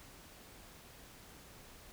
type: silence
effects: pink hiss -56 dBFS RMS until 1.92 s